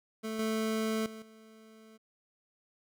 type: tone with level steps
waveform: 25% pulse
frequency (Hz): 220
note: A3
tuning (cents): 0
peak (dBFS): -31 / -26 / -40 / -50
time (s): 0.23-1.98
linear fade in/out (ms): 20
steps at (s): 0.39 / 1.06 / 1.22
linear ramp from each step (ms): 2
effects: none